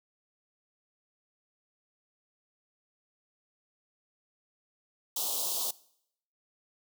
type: band-stop noise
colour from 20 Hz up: white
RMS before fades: -32 dBFS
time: 5.16-5.71 s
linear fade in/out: 5 ms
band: 1100 to 3100 Hz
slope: 48 dB/octave
effects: noise-tail reverb RT60 0.7 s tail -21 dB re dry + high-pass 400 Hz 12 dB/octave